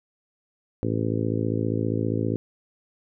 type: harmonic tone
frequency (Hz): 55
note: A1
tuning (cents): 0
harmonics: 2 / 3 / 4 / 5 / 6 / 7 / 8 / 9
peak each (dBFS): -27 / -32 / -31 / -29 / -32 / -32 / -34 / -35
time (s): 0.83-2.36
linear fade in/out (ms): 0
effects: none